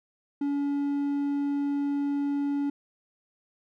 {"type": "tone with hard clipping", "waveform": "triangle", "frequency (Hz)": 284.1, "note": "C#4", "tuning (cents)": 43, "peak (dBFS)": -26, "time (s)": [0.41, 2.7], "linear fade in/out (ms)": 5, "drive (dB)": 6, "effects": []}